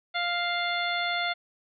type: harmonic tone with a mistuned harmonic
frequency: 698.5 Hz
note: F5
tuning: in tune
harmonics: 1 / 2 / 3 / 4 / 5 / 6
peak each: -31 / -32 / -31 / -42 / -33 / -39 dBFS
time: 0.14-1.34 s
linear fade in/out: 20 ms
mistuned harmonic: 6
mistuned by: +33 cents
effects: none

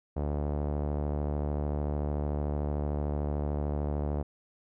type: tone with low-pass filter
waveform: sawtooth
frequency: 73.42 Hz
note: D2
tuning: in tune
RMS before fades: -31 dBFS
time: 0.16-4.23 s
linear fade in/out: 10 ms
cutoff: 680 Hz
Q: 1.5
effects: none

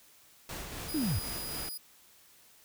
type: noise with tremolo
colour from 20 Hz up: pink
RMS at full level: -40 dBFS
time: 0.49-1.69 s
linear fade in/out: 2 ms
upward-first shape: sine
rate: 3.9 Hz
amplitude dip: 35%
type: tone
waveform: 5% pulse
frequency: 4932 Hz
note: D#8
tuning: 16 cents flat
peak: -31 dBFS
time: 0.88-1.78 s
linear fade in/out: 10 ms
type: linear sweep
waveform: sine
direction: down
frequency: 332.8 to 69.3 Hz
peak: -28 dBFS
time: 0.94-1.19 s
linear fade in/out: 5 ms
effects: white hiss -60 dBFS RMS until 2.64 s

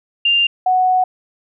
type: tone pair in turn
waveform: sine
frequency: 2794 / 740 Hz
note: F7 / F#5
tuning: 0 / 0 cents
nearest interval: octave + major seventh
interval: 2300 cents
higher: first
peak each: -11 dBFS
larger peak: neither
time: 0.25-0.47 / 0.66-1.04 s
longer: second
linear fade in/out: 5 ms
effects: none

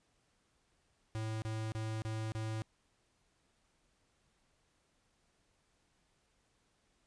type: tone bursts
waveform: square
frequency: 110.1 Hz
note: A2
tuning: 2 cents sharp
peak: -37 dBFS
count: 5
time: 1.15-2.62 s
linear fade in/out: 0 ms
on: 270 ms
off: 30 ms
effects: pink hiss -75 dBFS RMS until 7.06 s + resampled to 22050 Hz

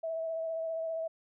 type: tone with vibrato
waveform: sine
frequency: 651 Hz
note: E5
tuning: 22 cents flat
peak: -32 dBFS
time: 0.03-1.08 s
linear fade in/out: 10 ms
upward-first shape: sine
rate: 15 Hz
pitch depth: 19 cents each way
effects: none

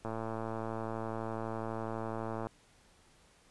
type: click train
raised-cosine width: 1 ms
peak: -24 dBFS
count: 272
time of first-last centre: 0.05-2.47 s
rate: 112 Hz
effects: pink hiss -64 dBFS RMS until 3.5 s + resampled to 24000 Hz

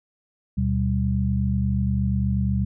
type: tone cluster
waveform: sine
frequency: 74.5 / 122.8 / 195 Hz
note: D2 / B2 / G3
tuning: +25 / -9 / -9 cents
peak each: -24 dBFS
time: 0.57-2.65 s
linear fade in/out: 10 ms
effects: none

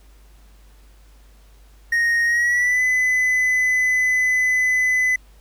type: tone with pitch glide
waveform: triangle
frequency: 1864.7 to 2010 Hz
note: A#6 to B6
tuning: 0 to +30 cents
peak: -14 dBFS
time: 1.92-5.16 s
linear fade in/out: 5 ms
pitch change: +130 cents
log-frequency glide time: 2.25-2.82 s
effects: added 50 Hz sine -46 dBFS peak until 5.4 s + pink hiss -57 dBFS RMS until 5.4 s

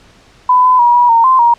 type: tone with pitch steps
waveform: sine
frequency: 1001 / 1010 / 958 / 969 / 920 / 1039 / 944 Hz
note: B5 / B5 / A#5 / B5 / A#5 / C6 / A#5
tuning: +23 / +39 / +47 / -33 / -23 / -12 / +22 cents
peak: -5 dBFS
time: 0.49-1.54 s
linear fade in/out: 5 ms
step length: 150 ms
effects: pink hiss -45 dBFS RMS until 1.58 s + low-pass 6000 Hz 12 dB/octave

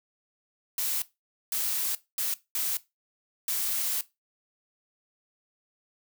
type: noise bursts at uneven times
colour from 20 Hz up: blue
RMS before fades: -29 dBFS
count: 5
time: 0.78-1.02 / 1.52-1.95 / 2.18-2.34 / 2.55-2.77 / 3.48-4.01 s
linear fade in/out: 2 ms
effects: noise-tail reverb RT60 0.2 s tail -17 dB re dry

